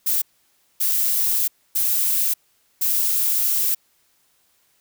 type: noise bursts at uneven times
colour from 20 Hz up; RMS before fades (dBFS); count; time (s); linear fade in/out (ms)
violet; -20; 4; 0.06-0.22 / 0.8-1.48 / 1.75-2.34 / 2.81-3.75; 10
effects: white hiss -63 dBFS RMS until 4.8 s